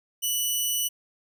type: tone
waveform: 10% pulse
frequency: 2960 Hz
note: F#7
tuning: in tune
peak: -16 dBFS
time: 0.22-0.89 s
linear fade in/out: 20 ms
effects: none